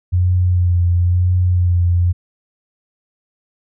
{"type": "tone with vibrato", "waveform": "sine", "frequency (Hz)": 89, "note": "F2", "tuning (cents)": 33, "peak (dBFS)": -11, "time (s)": [0.12, 2.13], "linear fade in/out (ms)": 20, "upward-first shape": "sine", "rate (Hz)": 0.99, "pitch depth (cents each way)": 30, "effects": []}